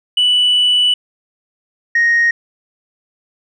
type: tone pair in turn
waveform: sine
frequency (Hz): 2965 / 1867.8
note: F#7 / A#6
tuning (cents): +3 / +3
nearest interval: minor sixth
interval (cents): 800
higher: first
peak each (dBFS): -8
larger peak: neither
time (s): 0.17-0.94 / 1.95-2.31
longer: first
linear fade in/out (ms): 5
effects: tanh soft clip ceiling -7 dBFS